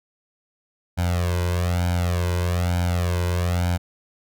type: tone with flanger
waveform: sawtooth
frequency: 88 Hz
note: F2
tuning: 14 cents sharp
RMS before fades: -22 dBFS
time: 0.97-3.78 s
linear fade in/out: 20 ms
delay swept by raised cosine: 1.3 to 2.01 ms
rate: 1.1 Hz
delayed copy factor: +0.95
effects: none